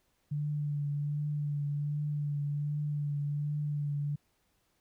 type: tone with vibrato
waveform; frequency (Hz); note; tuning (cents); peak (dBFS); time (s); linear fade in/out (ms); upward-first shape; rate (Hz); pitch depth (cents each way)
sine; 146.4; D3; -5; -30; 0.31-4.16; 10; triangle; 1.3; 28
effects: pink hiss -74 dBFS RMS until 4.8 s

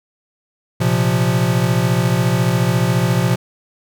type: chord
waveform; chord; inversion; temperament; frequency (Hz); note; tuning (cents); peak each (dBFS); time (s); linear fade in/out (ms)
square; Bb suspended second; none; equal; 116.54 / 130.81 / 174.61; Bb2 / C3 / F3; 0 / 0 / 0; -19; 0.8-3.36; 10
effects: none

